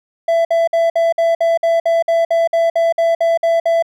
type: tone bursts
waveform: triangle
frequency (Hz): 667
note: E5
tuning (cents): +20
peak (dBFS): -9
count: 16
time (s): 0.28-3.825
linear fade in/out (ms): 5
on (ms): 170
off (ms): 55
effects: none